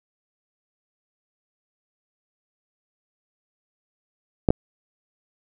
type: clicks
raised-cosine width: 2 ms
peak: -3 dBFS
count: 2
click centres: 4.488 / 4.505 s
effects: none